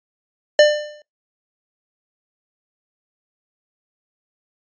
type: tone with exponential decay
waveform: square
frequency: 597 Hz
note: D5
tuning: 28 cents sharp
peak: -6 dBFS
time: 0.59-1.02 s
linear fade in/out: 2 ms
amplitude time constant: 92 ms
effects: noise-tail reverb RT60 0.2 s tail -25 dB re dry + resampled to 16000 Hz